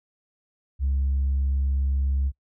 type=tone; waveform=sine; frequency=68.1 Hz; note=C#2; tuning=30 cents flat; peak=-19 dBFS; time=0.79-2.32 s; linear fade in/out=50 ms; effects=noise-tail reverb RT60 0.1 s tail -23 dB re dry + tanh soft clip ceiling -18 dBFS